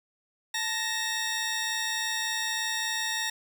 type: tone pair together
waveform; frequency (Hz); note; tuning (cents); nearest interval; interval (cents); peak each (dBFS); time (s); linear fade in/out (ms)
15% pulse; 881 / 1865.4; A5 / A#6; +2 / +1; octave + minor second; 1299; -28 / -23; 0.54-3.3; 5
effects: none